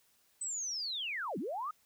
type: linear two-way sweep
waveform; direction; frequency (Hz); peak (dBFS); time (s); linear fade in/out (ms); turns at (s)
sine; down then up; 8170 to 164.1 to 1289; -35; 0.41-1.71; 5; 1.38
effects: white hiss -70 dBFS RMS until 1.85 s